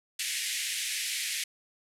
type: band-pass noise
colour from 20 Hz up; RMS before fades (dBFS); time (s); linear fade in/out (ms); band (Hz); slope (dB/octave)
pink; -33; 0.19-1.44; 5; 1900 to 12000; 48
effects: none